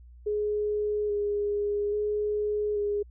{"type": "tone with vibrato", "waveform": "sine", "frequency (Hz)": 415.1, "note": "G#4", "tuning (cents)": -1, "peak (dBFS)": -25, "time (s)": [0.26, 3.03], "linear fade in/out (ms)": 10, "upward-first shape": "square", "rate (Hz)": 0.6, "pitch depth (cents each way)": 16, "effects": ["added 60 Hz sine -47 dBFS peak until 3.1 s"]}